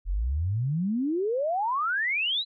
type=exponential sweep; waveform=sine; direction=up; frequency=41.2 to 4089 Hz; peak=-24 dBFS; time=0.05-2.45 s; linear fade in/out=50 ms; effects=none